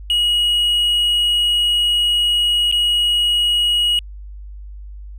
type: tone with dropouts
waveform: triangle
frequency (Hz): 2900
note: F#7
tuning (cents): -35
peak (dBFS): -12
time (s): 0.1-3.99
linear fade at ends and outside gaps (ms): 1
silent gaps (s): 2.714-2.724
effects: added 50 Hz sine -31 dBFS peak until 5.18 s